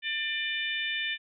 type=harmonic tone; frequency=596 Hz; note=D5; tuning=25 cents sharp; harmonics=3 / 4 / 5 / 6; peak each=-33 / -34 / -35 / -36 dBFS; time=0.02-1.18 s; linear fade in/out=50 ms; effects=none